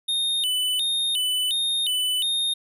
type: tone with vibrato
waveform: square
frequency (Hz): 3322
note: G#7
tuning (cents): 0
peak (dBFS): -22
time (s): 0.08-2.54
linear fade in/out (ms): 10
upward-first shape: square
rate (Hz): 1.4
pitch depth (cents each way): 180
effects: none